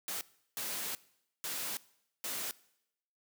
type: noise bursts at uneven times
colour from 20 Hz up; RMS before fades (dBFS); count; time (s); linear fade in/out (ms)
white; -38; 4; 0.08-0.21 / 0.57-0.95 / 1.44-1.77 / 2.24-2.51; 0
effects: noise-tail reverb RT60 0.8 s tail -21 dB re dry + high-pass 150 Hz 12 dB/octave